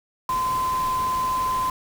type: tone in noise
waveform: sine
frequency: 1028 Hz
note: C6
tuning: 31 cents flat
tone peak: -21 dBFS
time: 0.29-1.7 s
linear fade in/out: 2 ms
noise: pink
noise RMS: -35 dBFS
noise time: 0.29-1.7 s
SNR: +11 dB
effects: none